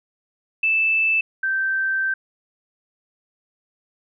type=tone pair in turn; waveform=sine; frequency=2637 / 1557.6 Hz; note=E7 / G6; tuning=0 / -12 cents; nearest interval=major sixth; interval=912 cents; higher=first; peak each=-16 / -19 dBFS; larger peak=first; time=0.63-1.21 / 1.43-2.14 s; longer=second; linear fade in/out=5 ms; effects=none